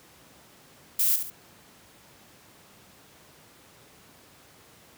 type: noise with echo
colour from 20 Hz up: violet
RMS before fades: -23 dBFS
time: 0.99-1.16 s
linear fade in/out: 5 ms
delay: 71 ms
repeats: 2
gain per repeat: -8 dB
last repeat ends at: 1.302 s
effects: pink hiss -54 dBFS RMS until 4.97 s + high-pass 100 Hz 12 dB/octave